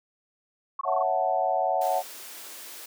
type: tone bursts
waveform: sine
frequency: 1099 Hz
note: C#6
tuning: 15 cents flat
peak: -27 dBFS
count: 6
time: 0.79-1.027 s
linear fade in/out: 5 ms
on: 22 ms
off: 21 ms
type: chord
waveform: sine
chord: F# minor seventh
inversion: second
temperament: equal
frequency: 554.4 / 659.3 / 740 / 880 Hz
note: C#5 / E5 / F#5 / A5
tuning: 0 / 0 / 0 / 0 cents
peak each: -30 / -28 / -25 / -31 dBFS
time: 0.84-2.03 s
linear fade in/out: 50 ms
type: high-pass noise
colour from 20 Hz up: white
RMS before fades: -42 dBFS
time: 1.81-2.86 s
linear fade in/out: 5 ms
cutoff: 270 Hz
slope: 24 dB/octave
effects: none